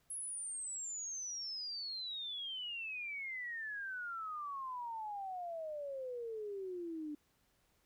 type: exponential sweep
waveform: sine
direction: down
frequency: 10800 to 292.7 Hz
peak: -40 dBFS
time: 0.1-7.15 s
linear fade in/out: 5 ms
effects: pink hiss -75 dBFS RMS until 7.85 s